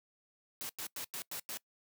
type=noise bursts; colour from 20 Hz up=white; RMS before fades=-41 dBFS; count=6; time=0.61-1.572 s; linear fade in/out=0 ms; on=82 ms; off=94 ms; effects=noise-tail reverb RT60 0.1 s tail -22 dB re dry + high-pass 100 Hz 12 dB/octave